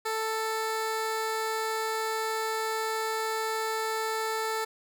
15% pulse tone, 441.6 Hz, A4, 6 cents sharp, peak -22 dBFS, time 0.05-4.65 s, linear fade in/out 10 ms, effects none

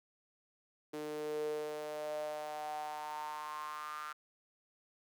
sawtooth tone with high-pass filter sweep, 151.3 Hz, D#3, 48 cents flat, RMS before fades -41 dBFS, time 0.93-4.13 s, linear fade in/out 10 ms, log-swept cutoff 370 to 1300 Hz, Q 7.9, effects none

